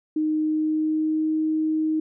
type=tone with pitch glide; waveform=sine; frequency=309.4 to 313.2 Hz; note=D#4 to D#4; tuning=-10 to +11 cents; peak=-20 dBFS; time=0.16-2 s; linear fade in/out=5 ms; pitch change=+21 cents; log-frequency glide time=0.39-1.33 s; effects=none